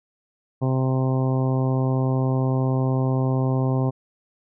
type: harmonic tone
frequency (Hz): 130.81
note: C3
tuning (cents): 0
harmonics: 1 / 2 / 3 / 4 / 5 / 6 / 7 / 8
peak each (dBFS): -20 / -26 / -30 / -32 / -34 / -36 / -37 / -38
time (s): 0.61-3.91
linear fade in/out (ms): 20
effects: none